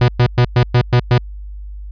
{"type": "tone bursts", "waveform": "45% pulse", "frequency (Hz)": 122.3, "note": "B2", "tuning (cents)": -16, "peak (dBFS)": -8, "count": 7, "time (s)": [0.01, 1.181], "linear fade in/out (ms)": 5, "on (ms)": 73, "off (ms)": 110, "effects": ["added 50 Hz sine -27 dBFS peak until 1.91 s", "resampled to 11025 Hz"]}